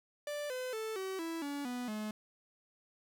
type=tone with pitch steps; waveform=45% pulse; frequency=587.3 / 508.3 / 440 / 380.8 / 329.6 / 285.3 / 246.9 / 213.7 Hz; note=D5 / B4 / A4 / F#4 / E4 / C#4 / B3 / G#3; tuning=0 / +50 / 0 / +50 / 0 / +50 / 0 / +50 cents; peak=-37 dBFS; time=0.27-2.11 s; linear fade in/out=2 ms; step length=230 ms; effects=none